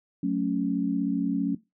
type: chord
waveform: sine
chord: F# minor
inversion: none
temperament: equal with one note detuned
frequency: 184.46 / 220 / 277.2 Hz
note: F#3 / A3 / C#4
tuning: -5 / 0 / 0 cents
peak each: -28 / -30 / -26 dBFS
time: 0.23-1.55 s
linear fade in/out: 5 ms
effects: noise-tail reverb RT60 0.2 s tail -18 dB re dry